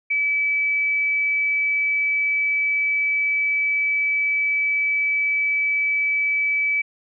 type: tone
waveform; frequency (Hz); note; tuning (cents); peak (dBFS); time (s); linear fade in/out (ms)
sine; 2298; D7; -38; -18; 0.1-6.82; 10
effects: none